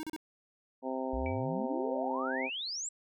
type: tone bursts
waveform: square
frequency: 313.6 Hz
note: D#4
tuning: 14 cents sharp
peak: -37 dBFS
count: 3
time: 0-0.163 s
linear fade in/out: 0 ms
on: 31 ms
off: 35 ms
type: harmonic tone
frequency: 130.81 Hz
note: C3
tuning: in tune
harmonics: 2 / 3 / 4 / 5 / 6 / 7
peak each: -37 / -41 / -38 / -41 / -42 / -42 dBFS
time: 0.82-2.5 s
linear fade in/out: 50 ms
type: exponential sweep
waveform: sine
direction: up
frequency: 55 to 7902 Hz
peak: -35 dBFS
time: 1.13-2.89 s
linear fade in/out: 5 ms
type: tone with exponential decay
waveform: sine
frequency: 2300 Hz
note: D7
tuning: 37 cents flat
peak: -37 dBFS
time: 1.26-1.46 s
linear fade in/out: 1 ms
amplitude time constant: 43 ms
effects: none